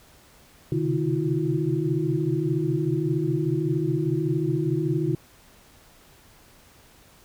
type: tone cluster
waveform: sine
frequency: 130.2 / 135.2 / 151.9 / 324.3 / 357.8 Hz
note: C3 / C#3 / D#3 / E4 / F4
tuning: -8 / -43 / -41 / -28 / +42 cents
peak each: -31 / -31 / -26 / -27 / -28 dBFS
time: 0.72-5.15 s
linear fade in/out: 2 ms
effects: pink hiss -54 dBFS RMS until 7.24 s